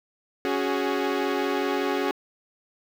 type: chord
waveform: sawtooth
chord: C# suspended fourth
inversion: none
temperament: equal with one note detuned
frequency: 278.8 / 370 / 415.3 Hz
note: C#4 / F#4 / G#4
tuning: +10 / 0 / 0 cents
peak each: -24 dBFS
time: 0.45-2.11 s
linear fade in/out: 0 ms
effects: low-pass 4000 Hz 12 dB/octave + 8-bit